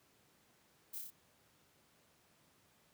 violet noise with echo, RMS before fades -45 dBFS, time 0.93-0.99 s, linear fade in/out 10 ms, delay 29 ms, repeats 4, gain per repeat -2 dB, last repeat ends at 1.106 s, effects pink hiss -70 dBFS RMS until 2.93 s + high-pass 100 Hz 12 dB/octave

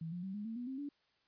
sine tone with pitch steps, 162.8 / 176.51 / 191.38 / 207.5 / 225 / 243.9 / 264.5 / 286.7 Hz, E3 / F3 / G3 / G#3 / A3 / B3 / C4 / D4, -21 / +19 / -41 / -1 / +39 / -21 / +19 / -42 cents, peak -39 dBFS, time 0.01-0.89 s, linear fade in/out 5 ms, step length 110 ms, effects white hiss -75 dBFS RMS until 1.27 s + resampled to 11025 Hz

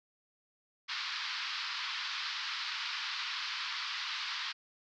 white band-pass noise, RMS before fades -38 dBFS, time 0.88-4.53 s, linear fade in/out 20 ms, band 990 to 4900 Hz, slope 48 dB/octave, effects none

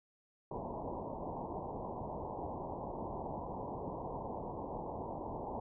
white low-pass noise, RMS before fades -42 dBFS, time 0.51-5.6 s, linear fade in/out 5 ms, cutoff 1000 Hz, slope 96 dB/octave, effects none

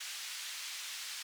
white band-pass noise, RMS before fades -43 dBFS, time 0-1.23 s, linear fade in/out 10 ms, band 1800 to 5800 Hz, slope 12 dB/octave, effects none

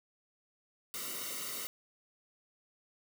white noise with comb filter, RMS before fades -40 dBFS, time 0.94-1.67 s, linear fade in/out 0 ms, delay 1.2 ms, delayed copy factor -0.85, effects none

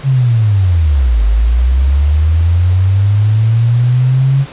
sine linear two-way sweep, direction down then up, 138.59 to 50.4 to 138.59 Hz, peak -7 dBFS, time 0.03-4.46 s, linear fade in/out 50 ms, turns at 1.23 s, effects pink hiss -32 dBFS RMS until 4.52 s + resampled to 8000 Hz

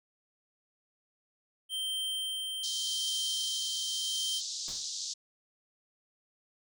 square tone with tremolo, 3136 Hz, G7, in tune, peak -32 dBFS, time 1.69-4.42 s, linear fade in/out 50 ms, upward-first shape sine, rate 0.84 Hz, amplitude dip 30%
white band-pass noise, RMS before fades -38 dBFS, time 2.63-5.14 s, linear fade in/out 10 ms, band 3700 to 7000 Hz, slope 48 dB/octave
pink noise with exponential decay, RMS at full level -46 dBFS, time 4.68-4.94 s, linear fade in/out 2 ms, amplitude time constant 56 ms
effects none

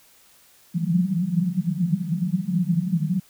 white band-pass noise, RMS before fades -23 dBFS, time 0.74-3.2 s, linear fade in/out 5 ms, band 160 to 190 Hz, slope 96 dB/octave, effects white hiss -55 dBFS RMS until 3.29 s

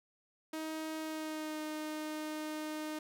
sawtooth tone with pitch glide, 315.3 to 307.7 Hz, D#4 to D#4, +23 to -19 cents, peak -34 dBFS, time 0.53-2.99 s, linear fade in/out 5 ms, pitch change -42 cents, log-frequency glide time 1-1.61 s, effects none

